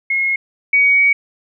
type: tone pair in turn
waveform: sine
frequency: 2160 / 2251 Hz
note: C#7 / C#7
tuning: -45 / +26 cents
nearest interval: minor second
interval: 71 cents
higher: second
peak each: -14 / -9 dBFS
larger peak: second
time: 0.1-0.36 / 0.73-1.13 s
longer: second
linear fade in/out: 5 ms
effects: none